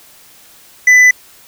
sine tone with hard clipping, 1997 Hz, B6, 19 cents sharp, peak -5 dBFS, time 0.87-1.11 s, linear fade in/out 5 ms, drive 5 dB, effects white hiss -43 dBFS RMS until 1.47 s

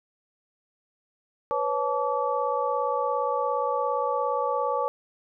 sine tone cluster, 494.7 / 552 / 869 / 1150 Hz, B4 / C#5 / A5 / D6, +3 / -7 / -22 / -37 cents, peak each -29 dBFS, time 1.51-4.88 s, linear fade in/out 0 ms, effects none

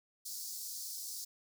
pink high-pass noise, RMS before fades -43 dBFS, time 0.25-1.25 s, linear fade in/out 10 ms, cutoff 4500 Hz, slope 48 dB/octave, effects none

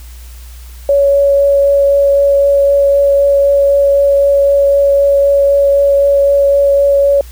sine tone with vibrato, 561 Hz, C#5, 21 cents sharp, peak -6 dBFS, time 0.89-7.21 s, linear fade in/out 2 ms, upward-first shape triangle, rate 3.9 Hz, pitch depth 8 cents each way, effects added 60 Hz sine -29 dBFS peak until 7.31 s + white hiss -41 dBFS RMS until 7.31 s

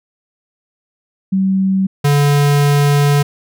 sine / square tone pair in turn, 191.4 / 143.97 Hz, G3 / D3, -41 / -34 cents, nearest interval perfect fourth, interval 493 cents, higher first, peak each -11 / -10 dBFS, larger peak second, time 1.32-1.87 / 2.04-3.23 s, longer second, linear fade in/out 10 ms, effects none

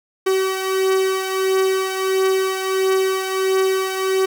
45% pulse beating tone pair, 380.3 / 381.8 Hz, F#4 / G4, +48 / -46 cents, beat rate 1.5 Hz, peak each -18 / -23 dBFS, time 0.26-4.26 s, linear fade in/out 10 ms, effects none

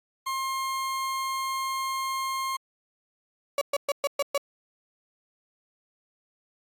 40% pulse tone, 1065 Hz, C6, 30 cents sharp, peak -27 dBFS, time 0.26-2.57 s, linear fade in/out 10 ms
35% pulse tone bursts, 566 Hz, C#5, 36 cents sharp, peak -21 dBFS, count 6, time 3.58-4.378 s, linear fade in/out 2 ms, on 33 ms, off 120 ms
effects AAC 64 kbps

